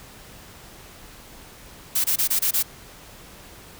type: noise bursts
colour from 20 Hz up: blue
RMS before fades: -21 dBFS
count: 6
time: 1.95-2.628 s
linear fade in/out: 10 ms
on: 93 ms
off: 24 ms
effects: pink hiss -45 dBFS RMS until 3.79 s